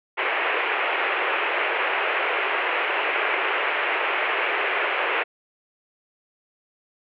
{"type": "band-pass noise", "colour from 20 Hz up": "white", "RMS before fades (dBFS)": -24, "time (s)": [0.17, 5.24], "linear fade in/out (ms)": 20, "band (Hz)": [360, 2700], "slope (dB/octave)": 48, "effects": []}